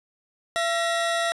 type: tone pair together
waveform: 30% pulse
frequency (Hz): 676 / 1900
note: E5 / A#6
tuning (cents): +43 / +33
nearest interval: octave + tritone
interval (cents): 1790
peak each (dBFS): -21 / -25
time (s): 0.56-1.32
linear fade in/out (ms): 0
effects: resampled to 22050 Hz + 9-bit